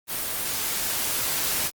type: noise with level ramp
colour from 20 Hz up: white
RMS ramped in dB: -29 to -25 dBFS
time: 0.07-1.71 s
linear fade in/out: 50 ms
effects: Opus 24 kbps